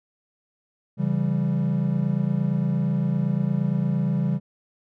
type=chord; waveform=triangle; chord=C# diminished; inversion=none; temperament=equal with one note detuned; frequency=138.59 / 167.69 / 196 Hz; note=C#3 / E3 / G3; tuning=0 / +30 / 0 cents; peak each=-23 dBFS; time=0.97-4.4 s; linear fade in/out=50 ms; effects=none